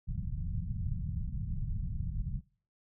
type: low-pass noise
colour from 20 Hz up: pink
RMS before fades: -35 dBFS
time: 0.07-2.41 s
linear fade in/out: 20 ms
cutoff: 180 Hz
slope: 48 dB/octave
effects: noise-tail reverb RT60 0.5 s tail -25 dB re dry